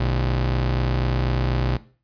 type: ring-modulated tone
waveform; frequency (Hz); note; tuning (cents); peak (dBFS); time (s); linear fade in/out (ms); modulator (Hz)
40% pulse; 92.3; F#2; -4; -16; 0-1.77; 5; 32.1
effects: noise-tail reverb RT60 0.4 s tail -17 dB re dry + resampled to 11025 Hz